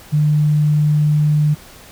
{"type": "tone", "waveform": "sine", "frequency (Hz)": 150.1, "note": "D3", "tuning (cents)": 38, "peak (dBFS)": -11, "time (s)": [0.12, 1.55], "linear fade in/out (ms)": 20, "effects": ["pink hiss -41 dBFS RMS until 1.91 s"]}